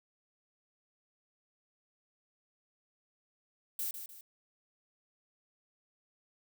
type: noise with echo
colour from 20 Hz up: violet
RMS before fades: -36 dBFS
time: 3.79-3.91 s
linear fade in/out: 2 ms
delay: 150 ms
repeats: 2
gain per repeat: -8 dB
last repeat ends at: 4.21 s
effects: none